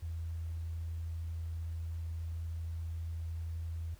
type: tone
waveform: sine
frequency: 82.41 Hz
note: E2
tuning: in tune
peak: -36 dBFS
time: 0.02-3.95 s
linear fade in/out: 10 ms
effects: added 50 Hz sine -58 dBFS peak until 3.99 s + pink hiss -63 dBFS RMS until 3.99 s